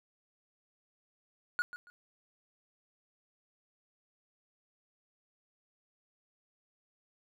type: tone with echo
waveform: triangle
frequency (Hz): 1444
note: F#6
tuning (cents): -43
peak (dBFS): -26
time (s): 1.59-1.62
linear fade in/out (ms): 0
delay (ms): 140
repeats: 2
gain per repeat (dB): -13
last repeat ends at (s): 1.9
effects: none